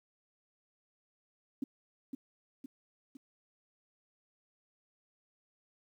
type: tone with echo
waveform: sine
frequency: 269 Hz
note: C4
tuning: 48 cents sharp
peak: -31 dBFS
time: 1.62-1.64 s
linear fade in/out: 5 ms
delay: 510 ms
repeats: 3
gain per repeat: -5 dB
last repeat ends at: 3.17 s
effects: 11-bit